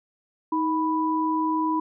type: tone pair together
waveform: sine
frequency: 315.1 / 987.8 Hz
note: D#4 / B5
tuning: +22 / 0 cents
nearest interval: octave + minor sixth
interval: 1978 cents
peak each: -24 dBFS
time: 0.52-1.8 s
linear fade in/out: 5 ms
effects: none